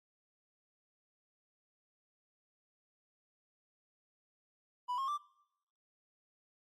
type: tone with pitch steps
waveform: triangle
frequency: 987.8 / 1077.2 / 1174.7 Hz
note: B5 / C#6 / D6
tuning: 0 / -50 / 0 cents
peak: -32 dBFS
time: 4.88-5.18 s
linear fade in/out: 20 ms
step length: 100 ms
effects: noise-tail reverb RT60 0.8 s tail -22 dB re dry + AAC 48 kbps